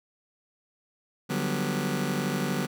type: chord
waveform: sawtooth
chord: G major seventh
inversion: second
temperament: just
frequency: 147 / 183.75 / 196 / 245 Hz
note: D3 / F#3 / G3 / B3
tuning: +2 / -12 / 0 / -14 cents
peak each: -28 dBFS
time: 1.29-2.67 s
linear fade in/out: 20 ms
effects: none